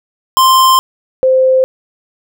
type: tone pair in turn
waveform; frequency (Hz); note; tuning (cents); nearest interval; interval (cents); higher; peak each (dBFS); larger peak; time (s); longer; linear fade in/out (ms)
square / sine; 1046.5 / 520.4; C6 / C5; 0 / -9; octave; 1209; first; -6; neither; 0.37-0.79 / 1.23-1.64; first; 0
effects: none